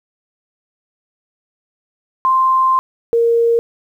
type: tone pair in turn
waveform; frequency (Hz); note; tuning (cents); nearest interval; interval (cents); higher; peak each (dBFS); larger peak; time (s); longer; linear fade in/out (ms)
sine; 1046.5 / 465.3; C6 / A#4; 0 / -3; octave + major second; 1403; first; -10; neither; 2.25-2.79 / 3.13-3.59; first; 0
effects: 8-bit